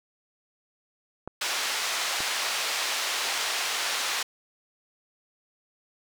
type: clicks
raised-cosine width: 1 ms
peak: -21 dBFS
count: 2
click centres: 1.276 / 2.205 s
type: band-pass noise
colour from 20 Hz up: white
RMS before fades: -29 dBFS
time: 1.41-4.23 s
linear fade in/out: 5 ms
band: 640 to 5100 Hz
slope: 12 dB/octave
effects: none